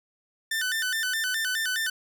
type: tone with vibrato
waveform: sawtooth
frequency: 1640 Hz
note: G#6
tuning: 22 cents flat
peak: -22 dBFS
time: 0.51-1.9 s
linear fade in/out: 5 ms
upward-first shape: square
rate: 4.8 Hz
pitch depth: 150 cents each way
effects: none